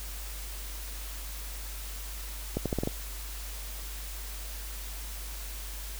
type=accelerating click train; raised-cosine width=2 ms; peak=-15 dBFS; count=6; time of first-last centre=2.57-2.874 s; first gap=87 ms; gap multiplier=0.82; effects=added 50 Hz sine -38 dBFS peak until 5.99 s + white hiss -43 dBFS RMS until 5.99 s